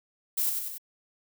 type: noise with echo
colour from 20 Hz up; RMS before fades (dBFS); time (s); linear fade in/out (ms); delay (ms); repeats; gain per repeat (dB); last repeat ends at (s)
violet; -27; 0.37-0.5; 10; 94; 3; -4; 0.782
effects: none